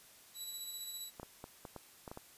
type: tone with tremolo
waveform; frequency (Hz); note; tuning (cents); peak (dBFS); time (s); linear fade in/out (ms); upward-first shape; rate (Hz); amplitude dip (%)
15% pulse; 3928; B7; -10; -34; 0.34-1.11; 50; square; 15; 30
type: clicks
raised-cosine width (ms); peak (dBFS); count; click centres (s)
1; -31; 8; 1.198 / 1.231 / 1.441 / 1.652 / 1.763 / 2.078 / 2.115 / 2.174
effects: white hiss -60 dBFS RMS until 2.37 s + resampled to 32000 Hz